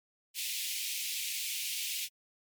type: high-pass noise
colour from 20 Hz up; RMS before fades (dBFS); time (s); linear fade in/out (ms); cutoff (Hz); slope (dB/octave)
pink; -36; 0.34-2.09; 50; 2300; 48
effects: MP3 96 kbps